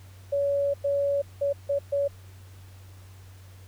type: tone bursts at uneven times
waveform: sine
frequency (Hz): 564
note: C#5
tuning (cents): +30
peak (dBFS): -22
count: 5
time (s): 0.32-0.74 / 0.84-1.22 / 1.41-1.53 / 1.69-1.79 / 1.92-2.08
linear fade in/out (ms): 10
effects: added 94 Hz sine -45 dBFS peak until 3.67 s + pink hiss -56 dBFS RMS until 3.67 s